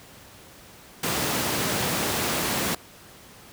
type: high-pass noise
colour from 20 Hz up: pink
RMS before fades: -26 dBFS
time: 1.03-2.75 s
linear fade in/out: 5 ms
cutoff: 110 Hz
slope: 12 dB/octave
effects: pink hiss -48 dBFS RMS until 3.52 s + high-pass 60 Hz 12 dB/octave